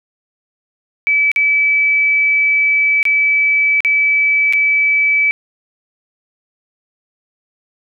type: tone with dropouts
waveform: sine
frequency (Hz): 2300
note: D7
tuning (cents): -37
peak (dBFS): -10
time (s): 1.07-5.31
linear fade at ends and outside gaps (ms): 0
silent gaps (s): 1.316-1.361 / 3.029-3.053 / 3.805-3.848 / 4.526-4.534
effects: none